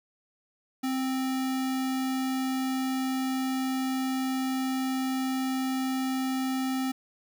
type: tone with sample-and-hold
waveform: sine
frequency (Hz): 261.6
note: C4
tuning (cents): 0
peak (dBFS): -26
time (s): 0.83-6.92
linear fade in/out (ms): 10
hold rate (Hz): 1050
effects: none